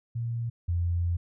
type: tone pair in turn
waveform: sine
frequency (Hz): 117 / 86.37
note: A#2 / F2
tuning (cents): +7 / -19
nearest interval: perfect fourth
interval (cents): 526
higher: first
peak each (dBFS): -28 / -24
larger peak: second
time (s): 0.15-0.5 / 0.68-1.17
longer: second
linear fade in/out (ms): 10
effects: none